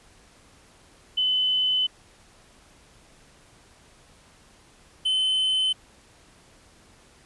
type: tone pair in turn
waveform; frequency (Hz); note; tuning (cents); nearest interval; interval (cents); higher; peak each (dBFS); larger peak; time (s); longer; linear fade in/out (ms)
sine / triangle; 3023 / 3053; F#7 / G7; +36 / -46; unison; 18; second; -20 / -19; second; 1.17-1.87 / 5.05-5.73; first; 10
effects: pink hiss -55 dBFS RMS until 7.25 s + resampled to 24000 Hz